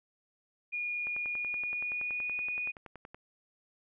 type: tone with pitch glide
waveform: sine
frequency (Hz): 2437 to 2467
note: D#7 to D#7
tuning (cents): -37 to -15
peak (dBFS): -32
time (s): 0.72-2.72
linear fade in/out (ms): 20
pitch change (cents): +22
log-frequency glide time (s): 1.32-2.37
type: click train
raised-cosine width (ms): 0.5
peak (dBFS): -31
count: 23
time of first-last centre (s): 1.07-3.145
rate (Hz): 10.6
effects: none